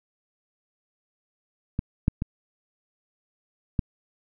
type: clicks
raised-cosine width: 5 ms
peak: -13 / -7 / -14 / -10 dBFS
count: 4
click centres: 1.791 / 2.081 / 2.221 / 3.792 s
effects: none